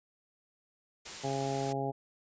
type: noise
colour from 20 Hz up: white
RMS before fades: -42 dBFS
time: 1.05-1.73 s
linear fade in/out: 10 ms
type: harmonic tone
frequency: 136.5 Hz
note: C#3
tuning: 26 cents flat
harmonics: 1 / 2 / 3 / 4 / 5 / 6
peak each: -37 / -39 / -37 / -41 / -38 / -38 dBFS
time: 1.23-1.92 s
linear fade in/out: 20 ms
effects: resampled to 16000 Hz